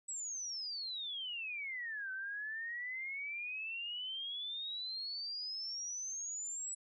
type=exponential two-way sweep; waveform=sine; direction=down then up; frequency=7902 to 1520 to 7902 Hz; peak=-39 dBFS; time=0.08-6.75 s; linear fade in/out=10 ms; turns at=2.11 s; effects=none